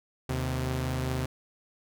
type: tone pair together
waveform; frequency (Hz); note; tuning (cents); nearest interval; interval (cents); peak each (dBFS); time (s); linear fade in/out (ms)
sawtooth; 77 / 129.14; D#2 / C3; -17 / -22; major sixth; 895; -29 / -26; 0.29-1.26; 5
effects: none